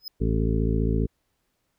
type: tone with exponential growth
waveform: square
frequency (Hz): 5070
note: D#8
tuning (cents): +32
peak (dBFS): -29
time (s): 0-0.08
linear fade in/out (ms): 2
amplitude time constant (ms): 16
type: harmonic tone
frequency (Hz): 55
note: A1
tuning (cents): 0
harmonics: 1 / 2 / 3 / 4 / 5 / 7 / 8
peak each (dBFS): -24 / -27 / -29 / -30 / -31 / -32 / -33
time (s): 0.2-1.07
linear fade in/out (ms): 20
effects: pink hiss -74 dBFS RMS until 1.78 s